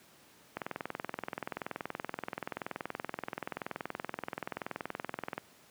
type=click train; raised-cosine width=0.5 ms; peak=-20 dBFS; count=102; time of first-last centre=0.57-5.38 s; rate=21 Hz; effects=pink hiss -60 dBFS RMS until 5.7 s + high-pass 150 Hz 12 dB/octave